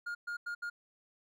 triangle tone bursts at uneven times, 1419 Hz, F6, 27 cents sharp, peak -34 dBFS, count 4, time 0.06-0.15 / 0.27-0.37 / 0.46-0.55 / 0.62-0.7 s, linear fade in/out 10 ms, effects none

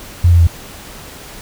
sine tone with pitch steps, 87.31 / 85.66 / 84.04 Hz, F2 / F2 / E2, 0 / -33 / +34 cents, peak -5 dBFS, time 0.24-0.471 s, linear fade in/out 5 ms, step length 77 ms, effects pink hiss -34 dBFS RMS until 1.41 s

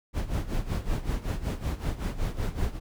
brown noise with tremolo, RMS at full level -26 dBFS, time 0.13-2.8 s, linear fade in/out 50 ms, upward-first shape sine, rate 5.3 Hz, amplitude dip 80%, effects none

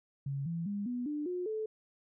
sine tone with pitch steps, 138.6 / 167.71 / 202.9 / 245.5 / 297.1 / 359.5 / 435 Hz, C#3 / E3 / G#3 / B3 / D4 / F#4 / A4, 0 / +30 / -40 / -10 / +20 / -50 / -20 cents, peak -33 dBFS, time 0.26-1.66 s, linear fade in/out 5 ms, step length 200 ms, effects none

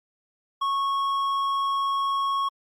sine tone with hard clipping, 1101 Hz, C#6, 12 cents flat, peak -24 dBFS, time 0.61-2.49 s, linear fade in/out 10 ms, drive 6 dB, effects Opus 48 kbps

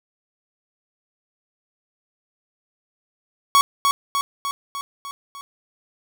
45% pulse tone with echo, 1115 Hz, C#6, 10 cents sharp, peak -11 dBFS, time 3.55-3.61 s, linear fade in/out 0 ms, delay 300 ms, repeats 6, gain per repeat -4 dB, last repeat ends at 5.41 s, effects none

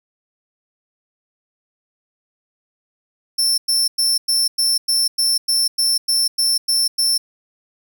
sawtooth tone bursts, 5370 Hz, E8, 31 cents sharp, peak -12 dBFS, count 13, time 3.38-7.18 s, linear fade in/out 10 ms, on 200 ms, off 100 ms, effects none

